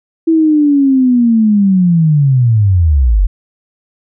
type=linear sweep; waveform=sine; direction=down; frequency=329.6 to 42 Hz; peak=-6 dBFS; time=0.27-3.27 s; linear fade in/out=10 ms; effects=none